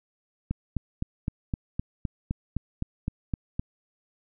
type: click train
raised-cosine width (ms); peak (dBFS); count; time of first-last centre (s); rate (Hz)
5; -15; 13; 0.51-3.595; 3.89
effects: none